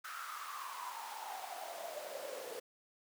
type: noise with high-pass filter sweep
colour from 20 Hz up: pink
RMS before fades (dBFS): -45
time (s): 0.04-2.6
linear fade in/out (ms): 10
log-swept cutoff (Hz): 1400 to 470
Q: 8.5
effects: none